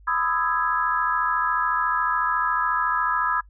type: chord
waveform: sine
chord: E major seventh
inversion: second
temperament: equal with one note detuned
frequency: 1001 / 1244.5 / 1318.5 / 1661.2 Hz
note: B5 / D#6 / E6 / G#6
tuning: +23 / 0 / 0 / 0 cents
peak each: -26 dBFS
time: 0.07-3.41 s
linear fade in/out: 10 ms
effects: noise-tail reverb RT60 0.1 s tail -21 dB re dry + added 50 Hz sine -47 dBFS peak until 3.49 s